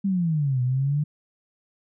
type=exponential two-way sweep; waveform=sine; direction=down then up; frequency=201.7 to 123.47 to 151.1 Hz; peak=-20 dBFS; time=0.04-1.04 s; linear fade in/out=10 ms; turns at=0.62 s; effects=none